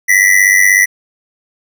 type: ring-modulated tone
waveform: square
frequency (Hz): 1975.5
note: B6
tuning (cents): 0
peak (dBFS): -4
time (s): 0.08-0.86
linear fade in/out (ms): 20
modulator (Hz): 48.2
effects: none